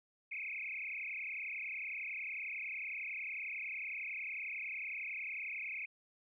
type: tone with frequency modulation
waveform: sine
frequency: 2349 Hz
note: D7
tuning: in tune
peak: -39 dBFS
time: 0.31-5.86 s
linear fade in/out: 10 ms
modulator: 31 Hz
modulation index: 7.3
effects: none